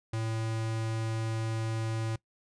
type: tone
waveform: square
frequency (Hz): 112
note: A2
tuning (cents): +31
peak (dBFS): -31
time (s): 0.13-2.16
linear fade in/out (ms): 5
effects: noise-tail reverb RT60 0.1 s tail -21 dB re dry + resampled to 22050 Hz